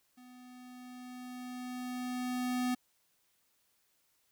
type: tone with level ramp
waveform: square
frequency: 249.9 Hz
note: B3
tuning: 21 cents sharp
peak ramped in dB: -54 to -30 dBFS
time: 0.17-2.75 s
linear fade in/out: 10 ms
effects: white hiss -74 dBFS RMS until 4.31 s